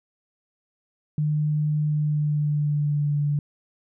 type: tone with pitch glide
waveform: sine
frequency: 150.9 to 145.93 Hz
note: D3 to D3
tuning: +47 to -11 cents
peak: -20 dBFS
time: 1.18-3.39 s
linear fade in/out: 2 ms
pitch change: -58 cents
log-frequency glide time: 1.82-3.18 s
effects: none